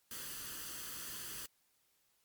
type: noise with comb filter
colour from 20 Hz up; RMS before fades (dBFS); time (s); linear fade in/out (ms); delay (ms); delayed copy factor
white; -45; 0.11-1.46; 2; 0.65; +0.6
effects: white hiss -75 dBFS RMS until 2.24 s + MP3 96 kbps